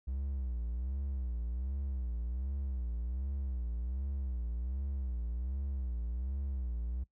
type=tone with vibrato; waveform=triangle; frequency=63.3 Hz; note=B1; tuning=43 cents sharp; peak=-32 dBFS; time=0.07-7.04 s; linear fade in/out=10 ms; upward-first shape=sine; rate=1.3 Hz; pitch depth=150 cents each way; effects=noise-tail reverb RT60 0.1 s tail -18 dB re dry